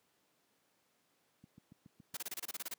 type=click train; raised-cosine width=5 ms; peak=-37 dBFS; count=6; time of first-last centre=1.44-2.141 s; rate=7.13 Hz
type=noise bursts; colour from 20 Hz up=white; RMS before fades=-41 dBFS; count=11; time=2.14-2.74 s; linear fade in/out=5 ms; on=30 ms; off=27 ms
effects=pink hiss -75 dBFS RMS until 2.78 s + high-pass 200 Hz 12 dB/octave